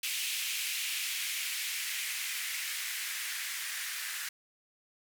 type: noise with band-pass filter sweep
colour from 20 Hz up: violet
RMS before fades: -36 dBFS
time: 0.03-4.29 s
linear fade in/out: 5 ms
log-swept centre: 2600 to 1700 Hz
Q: 2.5
effects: none